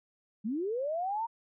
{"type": "linear sweep", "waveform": "sine", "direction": "up", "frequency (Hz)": [195.6, 942], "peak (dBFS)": -30, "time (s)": [0.44, 1.27], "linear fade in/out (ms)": 20, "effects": []}